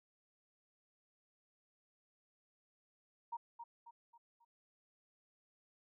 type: tone with echo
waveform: sine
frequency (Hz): 936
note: A#5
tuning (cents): +7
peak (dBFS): -39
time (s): 3.32-3.37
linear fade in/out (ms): 10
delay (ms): 270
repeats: 4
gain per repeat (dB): -7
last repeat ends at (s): 4.45
effects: none